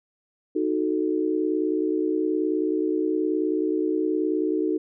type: chord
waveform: sine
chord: D# diminished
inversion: none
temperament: equal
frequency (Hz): 311.1 / 370 / 440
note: D#4 / F#4 / A4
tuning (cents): 0 / 0 / 0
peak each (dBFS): -24 / -26 / -28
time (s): 0.55-4.78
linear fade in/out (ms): 10
effects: none